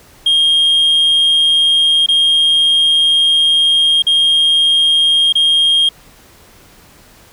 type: tone with dropouts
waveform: sine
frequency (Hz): 3231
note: G#7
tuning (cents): -48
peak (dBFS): -6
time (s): 0.26-5.89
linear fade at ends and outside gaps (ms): 5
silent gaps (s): 2.062-2.086 / 4.022-4.067 / 5.325-5.353
effects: tanh soft clip ceiling -7 dBFS + pink hiss -44 dBFS RMS until 7.32 s